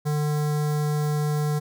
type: tone with notch filter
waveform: square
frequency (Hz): 149.5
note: D3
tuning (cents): +31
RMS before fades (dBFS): -24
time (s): 0.05-1.6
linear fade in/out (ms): 20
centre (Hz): 2700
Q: 0.88
effects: none